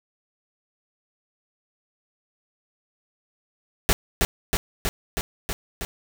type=noise with echo; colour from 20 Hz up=pink; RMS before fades=-18 dBFS; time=3.89-3.93 s; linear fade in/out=0 ms; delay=320 ms; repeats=6; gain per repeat=-2 dB; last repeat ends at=5.85 s; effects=none